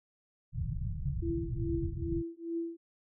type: low-pass noise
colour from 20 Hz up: white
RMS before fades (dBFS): -35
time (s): 0.52-2.23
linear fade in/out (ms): 50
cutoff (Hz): 150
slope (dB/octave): 48
type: tone with tremolo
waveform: sine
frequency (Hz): 334.5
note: E4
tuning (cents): +25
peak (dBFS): -30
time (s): 1.22-2.77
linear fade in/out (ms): 10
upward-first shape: triangle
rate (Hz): 2.4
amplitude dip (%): 100
effects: none